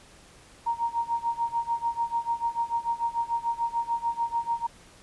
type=tone with tremolo; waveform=sine; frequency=932.3 Hz; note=A#5; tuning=in tune; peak=-22 dBFS; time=0.66-4.67 s; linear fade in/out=10 ms; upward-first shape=sine; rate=6.8 Hz; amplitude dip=90%; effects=pink hiss -53 dBFS RMS until 5.02 s + resampled to 24000 Hz